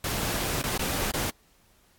pink noise with dropouts, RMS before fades -29 dBFS, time 0.04-1.3 s, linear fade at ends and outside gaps 2 ms, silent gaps 0.618-0.638 / 0.778-0.793 / 1.113-1.137 s, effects pink hiss -62 dBFS RMS until 1.98 s + AAC 64 kbps

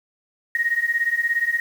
sine beating tone pair, 1862 / 1879 Hz, A#6 / A#6, -2 / +13 cents, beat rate 17 Hz, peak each -23 / -21 dBFS, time 0.55-1.6 s, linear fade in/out 2 ms, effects 7-bit

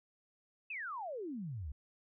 sine exponential sweep, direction down, 2693 to 64 Hz, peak -39 dBFS, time 0.7-1.72 s, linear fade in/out 5 ms, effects none

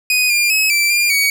sawtooth tone with pitch steps, 2493 / 2401 / 2564 / 2338 / 2398 / 2252 Hz, D#7 / D7 / E7 / D7 / D7 / C#7, +3 / +38 / -49 / -8 / +36 / +27 cents, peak -9 dBFS, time 0.1-1.3 s, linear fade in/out 2 ms, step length 200 ms, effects none

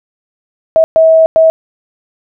sine tone bursts at uneven times, 645 Hz, E5, 38 cents flat, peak -3 dBFS, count 3, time 0.76-0.84 / 0.96-1.26 / 1.36-1.5 s, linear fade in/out 0 ms, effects none

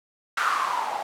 violet noise with low-pass filter sweep, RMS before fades -26 dBFS, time 0.37-1.03 s, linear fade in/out 5 ms, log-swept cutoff 1400 to 760 Hz, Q 7.4, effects none

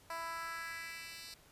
10% pulse tone with high-pass filter sweep, 331.2 Hz, E4, 8 cents sharp, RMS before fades -44 dBFS, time 0.1-1.34 s, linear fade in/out 2 ms, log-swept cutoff 810 to 3800 Hz, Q 2.1, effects pink hiss -63 dBFS RMS until 1.51 s + resampled to 32000 Hz

